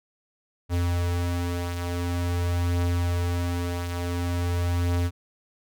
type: beating tone pair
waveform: square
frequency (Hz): 87.31 / 87.78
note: F2 / F2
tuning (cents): 0 / +9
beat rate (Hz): 0.47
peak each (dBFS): -25 / -33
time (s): 0.69-5.11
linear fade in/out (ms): 50
effects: none